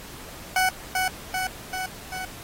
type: tone with echo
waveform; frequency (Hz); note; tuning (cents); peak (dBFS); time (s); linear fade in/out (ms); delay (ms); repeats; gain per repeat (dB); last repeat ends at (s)
20% pulse; 746; F#5; +14; -14; 0.56-0.69; 2; 390; 4; -3; 2.25
effects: pink hiss -42 dBFS RMS until 2.43 s + AAC 48 kbps